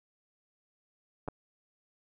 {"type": "clicks", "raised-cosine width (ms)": 1, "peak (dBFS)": [-26, -21], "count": 2, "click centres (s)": [1.278, 1.285], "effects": []}